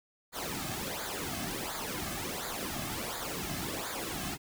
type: noise with flanger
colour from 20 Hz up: pink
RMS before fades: -37 dBFS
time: 0.32-4.38 s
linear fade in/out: 50 ms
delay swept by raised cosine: 0.35 to 2.15 ms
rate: 1.4 Hz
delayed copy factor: -0.75
effects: none